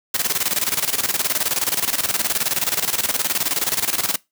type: noise with tremolo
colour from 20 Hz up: white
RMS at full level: -19 dBFS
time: 0.14-4.16 s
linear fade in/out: 5 ms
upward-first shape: square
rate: 19 Hz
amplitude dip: 75%
effects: noise-tail reverb RT60 0.2 s tail -22 dB re dry + high-pass 100 Hz 12 dB/octave